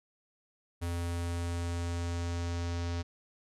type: tone with low-pass filter sweep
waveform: square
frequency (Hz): 85.9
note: F2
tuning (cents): -28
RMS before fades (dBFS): -34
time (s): 0.81-3.03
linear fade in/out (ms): 20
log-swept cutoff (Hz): 11000 to 5500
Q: 1.7
effects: none